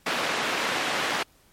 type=band-pass noise; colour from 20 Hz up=white; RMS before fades=-27 dBFS; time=0.06-1.23 s; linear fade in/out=5 ms; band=220 to 2500 Hz; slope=12 dB/octave; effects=pink hiss -60 dBFS RMS until 1.52 s + MP3 64 kbps